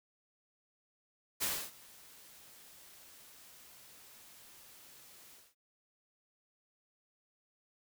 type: noise with ADSR envelope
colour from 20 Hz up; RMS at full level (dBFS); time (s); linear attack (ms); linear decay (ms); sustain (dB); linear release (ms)
white; -33; 1.4-5.55; 27; 280; -24; 210
effects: none